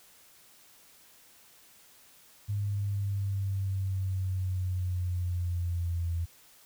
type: linear sweep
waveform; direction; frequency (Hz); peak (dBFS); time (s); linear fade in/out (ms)
sine; down; 102.6 to 84; -28; 2.48-6.26; 20
effects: white hiss -58 dBFS RMS until 6.65 s